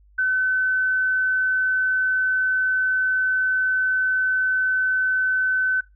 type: tone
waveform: sine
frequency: 1518 Hz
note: F#6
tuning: 44 cents sharp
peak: -18 dBFS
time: 0.18-5.81 s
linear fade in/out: 10 ms
effects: noise-tail reverb RT60 0.2 s tail -17 dB re dry + added 50 Hz sine -51 dBFS peak until 5.95 s